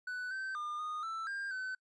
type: tone with pitch steps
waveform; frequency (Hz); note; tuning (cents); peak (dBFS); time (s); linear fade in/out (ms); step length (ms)
triangle; 1491 / 1547 / 1207 / 1232 / 1327 / 1600 / 1519; F#6 / G6 / D6 / D#6 / E6 / G6 / F#6; +13 / -23 / +47 / -17 / +11 / +35 / +45; -35; 0.07-1.75; 5; 240
effects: noise-tail reverb RT60 0.1 s tail -25 dB re dry + resampled to 22050 Hz